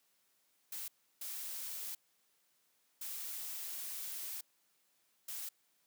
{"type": "noise bursts at uneven times", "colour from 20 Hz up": "blue", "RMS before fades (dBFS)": -43, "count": 4, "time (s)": [[0.72, 0.88], [1.21, 1.95], [3.01, 4.41], [5.28, 5.49]], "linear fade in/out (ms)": 5, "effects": ["white hiss -75 dBFS RMS until 5.86 s", "high-pass 150 Hz 12 dB/octave"]}